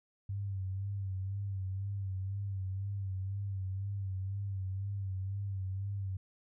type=tone with vibrato; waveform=sine; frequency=97.2 Hz; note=G2; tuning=14 cents flat; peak=-34 dBFS; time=0.29-6.17 s; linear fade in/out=5 ms; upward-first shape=sine; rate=2 Hz; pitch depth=53 cents each way; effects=none